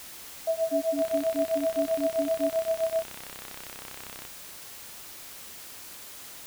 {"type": "tone with tremolo", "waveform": "sine", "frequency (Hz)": 653, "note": "E5", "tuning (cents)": -17, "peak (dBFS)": -20, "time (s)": [0.47, 3.04], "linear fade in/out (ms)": 5, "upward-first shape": "triangle", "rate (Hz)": 7.7, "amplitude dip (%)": 100}
{"type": "tone bursts", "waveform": "sine", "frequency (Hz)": 284.7, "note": "C#4", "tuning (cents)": 46, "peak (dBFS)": -28, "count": 9, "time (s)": [0.71, 2.5], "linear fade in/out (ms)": 20, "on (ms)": 110, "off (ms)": 100}
{"type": "click train", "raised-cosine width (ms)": 0.3, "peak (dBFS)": -24, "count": 107, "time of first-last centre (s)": [0.99, 4.252], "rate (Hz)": 32.5}
{"effects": ["white hiss -44 dBFS RMS until 6.46 s"]}